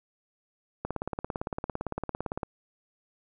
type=click train; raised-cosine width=1 ms; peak=-17 dBFS; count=29; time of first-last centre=0.85-2.432 s; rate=17.7 Hz; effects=none